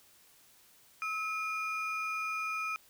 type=ring-modulated tone; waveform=triangle; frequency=1862 Hz; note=A#6; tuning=2 cents flat; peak=-28 dBFS; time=1.02-2.76 s; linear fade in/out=0 ms; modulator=570 Hz; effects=white hiss -62 dBFS RMS until 2.89 s